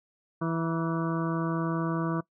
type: harmonic tone with a mistuned harmonic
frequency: 164.81 Hz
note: E3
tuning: in tune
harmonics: 1 / 2 / 3 / 4 / 6 / 7 / 8 / 9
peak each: -29 / -31 / -40 / -38 / -39 / -36 / -44 / -42 dBFS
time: 0.41-2.21 s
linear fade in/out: 10 ms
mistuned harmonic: 6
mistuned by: -38 cents
effects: noise-tail reverb RT60 0.1 s tail -21 dB re dry